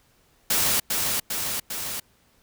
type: noise with echo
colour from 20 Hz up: white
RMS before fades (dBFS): -22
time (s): 0.5-0.8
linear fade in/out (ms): 5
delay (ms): 400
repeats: 3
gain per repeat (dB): -3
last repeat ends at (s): 2
effects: pink hiss -62 dBFS RMS until 2.42 s